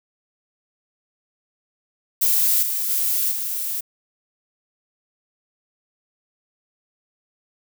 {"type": "noise with level steps", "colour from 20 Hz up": "violet", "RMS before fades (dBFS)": [-18, -24, -21, -26], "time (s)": [2.21, 3.81], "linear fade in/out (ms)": 10, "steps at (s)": [2.62, 2.89, 3.31], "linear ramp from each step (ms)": 10, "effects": []}